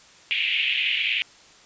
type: band-pass noise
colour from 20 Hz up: pink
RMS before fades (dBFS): -24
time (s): 0.31-1.22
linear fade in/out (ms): 0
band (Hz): 2300 to 3100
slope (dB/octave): 48
effects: white hiss -51 dBFS RMS until 1.65 s + resampled to 16000 Hz